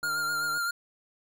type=click train; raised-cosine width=1 ms; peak=-35 dBFS; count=84; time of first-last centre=0.03-0.576 s; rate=152 Hz
type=tone with vibrato; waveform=square; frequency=1401 Hz; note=F6; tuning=5 cents sharp; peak=-28 dBFS; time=0.03-0.71 s; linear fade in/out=5 ms; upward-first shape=sine; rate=7.8 Hz; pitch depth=32 cents each way
effects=none